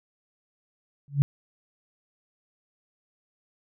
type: tone with exponential growth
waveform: sine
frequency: 141.7 Hz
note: C#3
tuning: 38 cents sharp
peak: -12 dBFS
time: 1.08-1.22 s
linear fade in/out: 0 ms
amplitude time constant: 30 ms
effects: none